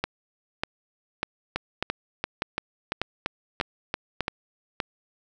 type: two click trains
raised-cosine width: 0.3 ms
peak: -10 / -9 dBFS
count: 9 / 9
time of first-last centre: 1.56-4.281 / 0.04-4.802 s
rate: 2.94 / 1.68 Hz
effects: none